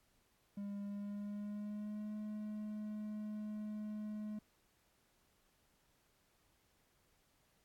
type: tone with pitch glide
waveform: triangle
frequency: 201.8 to 212 Hz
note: G#3 to G#3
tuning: -49 to +36 cents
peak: -39 dBFS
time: 0.57-4.39 s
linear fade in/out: 5 ms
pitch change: +85 cents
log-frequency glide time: 0.82-2.14 s
effects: pink hiss -75 dBFS RMS until 7.64 s + AAC 64 kbps